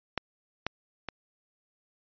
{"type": "clicks", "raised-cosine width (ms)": 0.3, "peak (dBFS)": [-12, -13, -18], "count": 3, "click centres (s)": [0.177, 0.666, 1.087], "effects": ["resampled to 11025 Hz"]}